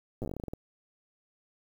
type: slowing click train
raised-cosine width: 2 ms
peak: -23 dBFS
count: 14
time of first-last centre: 0.22-0.535 s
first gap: 8 ms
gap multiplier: 1.17
effects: 9-bit